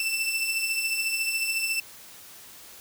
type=beating tone pair; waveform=sawtooth; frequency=2653 / 2667 Hz; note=E7 / E7; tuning=+10 / +20 cents; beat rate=14 Hz; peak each=-29 / -23 dBFS; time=0-1.8 s; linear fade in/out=2 ms; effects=white hiss -47 dBFS RMS until 2.8 s